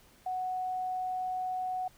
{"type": "tone", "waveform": "sine", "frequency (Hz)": 740, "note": "F#5", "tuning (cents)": 0, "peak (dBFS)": -31, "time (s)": [0.26, 1.88], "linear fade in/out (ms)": 5, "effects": ["pink hiss -61 dBFS RMS until 1.97 s"]}